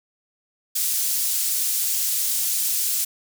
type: high-pass noise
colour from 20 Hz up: pink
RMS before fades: -23 dBFS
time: 0.75-3.05 s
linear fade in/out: 10 ms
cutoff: 7300 Hz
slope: 12 dB/octave
effects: none